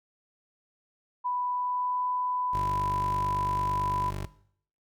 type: tone with pitch glide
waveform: sine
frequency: 990 to 996.9 Hz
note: B5 to B5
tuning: +4 to +16 cents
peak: -27 dBFS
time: 1.24-4.11 s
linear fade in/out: 20 ms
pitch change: +12 cents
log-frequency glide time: 1.5-2.07 s
type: tone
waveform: 20% pulse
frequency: 49 Hz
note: G1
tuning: in tune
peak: -27 dBFS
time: 2.53-4.26 s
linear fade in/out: 10 ms
effects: noise-tail reverb RT60 0.6 s tail -17 dB re dry